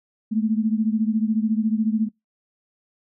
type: beating tone pair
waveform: sine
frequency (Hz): 215.1 / 229.1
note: A3 / A#3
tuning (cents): -39 / -30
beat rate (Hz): 14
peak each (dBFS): -20 / -23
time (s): 0.31-2.09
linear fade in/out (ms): 20
effects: noise-tail reverb RT60 0.2 s tail -25 dB re dry